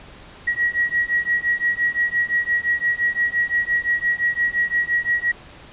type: beating tone pair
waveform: sine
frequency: 1907 / 1912.8 Hz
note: A#6 / A#6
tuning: +39 / +44 cents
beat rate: 5.8 Hz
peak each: -21 dBFS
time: 0.47-5.32 s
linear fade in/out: 10 ms
effects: pink hiss -43 dBFS RMS until 5.72 s + resampled to 8000 Hz